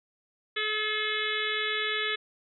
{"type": "harmonic tone", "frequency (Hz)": 428.6, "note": "A4", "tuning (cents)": -45, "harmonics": [1, 3, 4, 5, 6, 7, 8, 9], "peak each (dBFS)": [-36, -37, -33, -33, -39, -38, -34, -39], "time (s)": [0.56, 2.16], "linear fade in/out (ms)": 10, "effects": []}